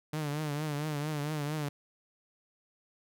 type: tone with vibrato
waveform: sawtooth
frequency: 149.6 Hz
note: D3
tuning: 32 cents sharp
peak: -28 dBFS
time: 0.13-1.69 s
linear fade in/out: 5 ms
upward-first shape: triangle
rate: 4.4 Hz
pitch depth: 89 cents each way
effects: none